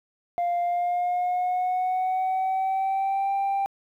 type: tone with pitch glide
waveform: sine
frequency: 698.5 to 788.6 Hz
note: F5 to G5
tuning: 0 to +10 cents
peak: -20 dBFS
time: 0.38-3.66 s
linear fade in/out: 0 ms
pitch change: +210 cents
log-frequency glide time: 0.61-3.34 s
effects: tanh soft clip ceiling -21 dBFS + 10-bit